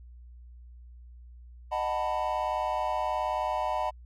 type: chord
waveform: triangle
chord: B dominant seventh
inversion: first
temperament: just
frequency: 617.4 / 740.8 / 889 / 987.8 Hz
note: D#5 / F#5 / A5 / B5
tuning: -14 / +2 / +18 / 0 cents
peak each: -31 dBFS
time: 1.71-3.91 s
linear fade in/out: 20 ms
effects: added 60 Hz sine -46 dBFS peak until 4.05 s